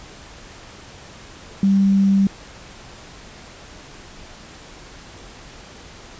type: tone with quantisation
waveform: sine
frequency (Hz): 196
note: G3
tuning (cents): 0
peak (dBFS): -12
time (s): 1.63-2.27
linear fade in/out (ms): 2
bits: 7
effects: pink hiss -41 dBFS RMS until 6.19 s + resampled to 16000 Hz